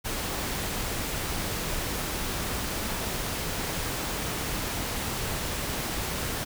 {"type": "noise", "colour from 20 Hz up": "pink", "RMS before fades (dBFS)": -31, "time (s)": [0.04, 6.45], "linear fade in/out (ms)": 20, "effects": []}